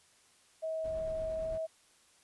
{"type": "tone with pitch glide", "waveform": "sine", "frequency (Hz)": [640, 643.7], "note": ["D#5", "E5"], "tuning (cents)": [49, -41], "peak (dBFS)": -33, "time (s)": [0.62, 1.67], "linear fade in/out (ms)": 20, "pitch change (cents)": 10, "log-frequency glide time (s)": [1.36, 1.5]}
{"type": "noise with tremolo", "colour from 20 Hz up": "brown", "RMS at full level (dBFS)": -45, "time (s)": [0.84, 1.58], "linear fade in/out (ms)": 5, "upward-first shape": "sine", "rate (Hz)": 8.9, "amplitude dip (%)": 30}
{"effects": ["white hiss -65 dBFS RMS until 2.23 s", "resampled to 24000 Hz"]}